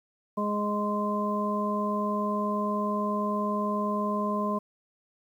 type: harmonic tone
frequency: 207.7 Hz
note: G#3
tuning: in tune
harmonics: 1 / 2 / 3 / 5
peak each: -29 / -35 / -33 / -30 dBFS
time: 0.37-4.59 s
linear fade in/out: 10 ms
effects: 10-bit